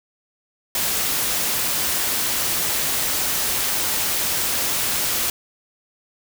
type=noise; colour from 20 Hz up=white; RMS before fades=-22 dBFS; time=0.75-5.3 s; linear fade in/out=2 ms; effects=none